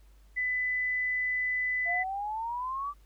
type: tone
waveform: sine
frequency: 2000 Hz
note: B6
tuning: 21 cents sharp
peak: -27 dBFS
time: 0.36-2.04 s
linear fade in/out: 20 ms
type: exponential sweep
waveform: sine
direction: up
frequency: 680 to 1174.7 Hz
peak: -31 dBFS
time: 1.85-2.94 s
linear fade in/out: 50 ms
effects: added 50 Hz sine -54 dBFS peak until 3.05 s + pink hiss -68 dBFS RMS until 3.05 s